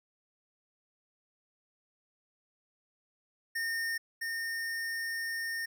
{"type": "tone pair in turn", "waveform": "square", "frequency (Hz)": [1827, 1827], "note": ["A#6", "A#6"], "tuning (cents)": [-35, -35], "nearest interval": "unison", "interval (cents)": 0, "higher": "neither", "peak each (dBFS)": [-32, -34], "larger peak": "first", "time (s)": [[3.55, 3.98], [4.21, 5.66]], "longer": "second", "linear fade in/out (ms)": 10, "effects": []}